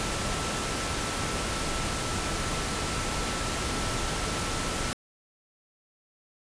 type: tone in noise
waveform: sine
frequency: 1328 Hz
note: E6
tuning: 12 cents sharp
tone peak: -39 dBFS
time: 0-4.93 s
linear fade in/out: 0 ms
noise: pink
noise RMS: -30 dBFS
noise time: 0-4.93 s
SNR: -12 dB
effects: resampled to 22050 Hz